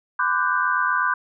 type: chord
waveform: sine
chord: G major seventh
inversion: first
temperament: equal with one note detuned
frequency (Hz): 1012 / 1174.7 / 1480 / 1568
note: B5 / D6 / F#6 / G6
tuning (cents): +42 / 0 / 0 / 0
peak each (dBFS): -24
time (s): 0.19-1.14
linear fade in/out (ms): 5
effects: none